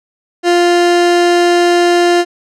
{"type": "tone", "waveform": "30% pulse", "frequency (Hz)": 349.2, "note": "F4", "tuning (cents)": 0, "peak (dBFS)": -5, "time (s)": [0.43, 2.25], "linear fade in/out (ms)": 50, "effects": ["low-pass 7000 Hz 12 dB/octave"]}